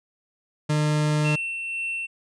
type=tone; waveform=40% pulse; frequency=151 Hz; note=D3; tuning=48 cents sharp; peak=-19 dBFS; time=0.69-1.36 s; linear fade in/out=10 ms
type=tone with tremolo; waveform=triangle; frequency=2700 Hz; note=E7; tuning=41 cents sharp; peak=-24 dBFS; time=1.24-2.07 s; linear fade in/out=20 ms; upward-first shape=sine; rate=2 Hz; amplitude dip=30%
effects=resampled to 22050 Hz

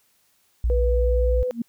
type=tone; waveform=sine; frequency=58.9 Hz; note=A#1; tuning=19 cents sharp; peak=-18 dBFS; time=0.64-1.43 s; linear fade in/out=0 ms
type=tone with pitch glide; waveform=sine; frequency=490 to 502 Hz; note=B4 to B4; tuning=-14 to +28 cents; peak=-22 dBFS; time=0.7-1.51 s; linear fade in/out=0 ms; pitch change=+42 cents; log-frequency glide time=0.83-1.37 s
type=tone with exponential growth; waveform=sine; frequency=233.1 Hz; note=A#3; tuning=in tune; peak=-19 dBFS; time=1.47-1.62 s; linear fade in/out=5 ms; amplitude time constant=31 ms
effects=white hiss -64 dBFS RMS until 1.68 s

